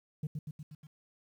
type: tone with echo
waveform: sine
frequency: 151.4 Hz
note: D#3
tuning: 47 cents flat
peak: -29 dBFS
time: 0.23-0.27 s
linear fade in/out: 5 ms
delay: 120 ms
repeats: 5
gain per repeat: -4 dB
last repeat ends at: 0.87 s
effects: tanh soft clip ceiling -31 dBFS + 11-bit